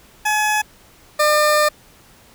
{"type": "tone pair in turn", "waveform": "20% pulse", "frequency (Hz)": [849, 601.7], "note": ["G#5", "D5"], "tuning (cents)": [38, 42], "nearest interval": "tritone", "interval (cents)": 596, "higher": "first", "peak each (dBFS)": [-11, -8], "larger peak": "second", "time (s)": [[0.25, 0.62], [1.19, 1.69]], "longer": "second", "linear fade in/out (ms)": 10, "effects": ["pink hiss -49 dBFS RMS until 2.34 s"]}